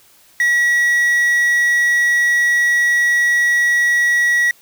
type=tone with quantisation; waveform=triangle; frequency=1925 Hz; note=B6; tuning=45 cents flat; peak=-10 dBFS; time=0.4-4.51 s; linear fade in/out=2 ms; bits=5; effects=white hiss -50 dBFS RMS until 4.61 s